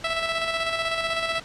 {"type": "tone with tremolo", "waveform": "10% pulse", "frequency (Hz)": 659.3, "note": "E5", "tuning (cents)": 0, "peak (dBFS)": -14, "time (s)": [0.04, 1.4], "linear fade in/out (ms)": 5, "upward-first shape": "square", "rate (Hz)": 16, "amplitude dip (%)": 40, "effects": ["pink hiss -43 dBFS RMS until 1.44 s", "low-pass 6000 Hz 12 dB/octave"]}